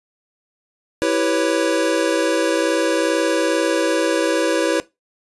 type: chord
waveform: square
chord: C# half-diminished seventh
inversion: first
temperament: equal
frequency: 329.6 / 392 / 493.9 / 554.4 Hz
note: E4 / G4 / B4 / C#5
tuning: 0 / 0 / 0 / 0 cents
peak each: -21 / -26 / -22 / -22 dBFS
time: 1.02-4.8 s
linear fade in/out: 0 ms
effects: noise-tail reverb RT60 0.2 s tail -18 dB re dry + resampled to 24000 Hz